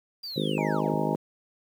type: linear sweep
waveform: triangle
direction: down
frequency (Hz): 4834 to 61.74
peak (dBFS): -33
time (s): 0.23-0.95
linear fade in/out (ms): 10
type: harmonic tone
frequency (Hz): 51.91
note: G#1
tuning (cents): 0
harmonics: 3 / 4 / 5 / 6 / 7 / 8 / 9 / 10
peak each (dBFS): -31 / -32 / -33 / -34 / -34 / -35 / -36 / -36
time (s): 0.36-1.16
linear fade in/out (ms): 5
type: chord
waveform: sine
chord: D# suspended fourth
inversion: none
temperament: equal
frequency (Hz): 622.3 / 830.6 / 932.3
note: D#5 / G#5 / A#5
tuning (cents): 0 / 0 / 0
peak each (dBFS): -34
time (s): 0.58-1.15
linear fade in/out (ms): 0
effects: 9-bit